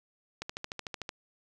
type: click train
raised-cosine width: 0.2 ms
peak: -19 dBFS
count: 10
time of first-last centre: 0.42-1.092 s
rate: 13.4 Hz
effects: none